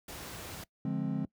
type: noise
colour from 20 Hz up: pink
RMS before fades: -43 dBFS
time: 0.08-0.64 s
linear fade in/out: 5 ms
type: chord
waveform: triangle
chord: D half-diminished seventh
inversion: none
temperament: just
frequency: 146.83 / 176.2 / 211.4 / 264.3 Hz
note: D3 / F3 / Ab3 / C4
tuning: 0 / +16 / +31 / +18 cents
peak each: -34 dBFS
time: 0.85-1.25 s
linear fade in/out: 2 ms
effects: noise-tail reverb RT60 0.1 s tail -22 dB re dry + high-pass 60 Hz 12 dB/octave